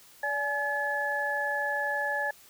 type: tone cluster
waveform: sine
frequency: 577 / 842 / 1714 Hz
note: D5 / G#5 / A6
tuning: -31 / +24 / -46 cents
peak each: -34 / -33 / -29 dBFS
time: 0.23-2.31 s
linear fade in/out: 5 ms
effects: white hiss -55 dBFS RMS until 2.49 s